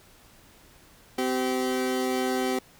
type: tone pair together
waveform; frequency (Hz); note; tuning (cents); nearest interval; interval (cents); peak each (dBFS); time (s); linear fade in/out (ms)
30% pulse; 257 / 385; C4 / G4; -31 / -31; perfect fifth; 700; -25; 1.18-2.59; 5
effects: pink hiss -55 dBFS RMS until 2.79 s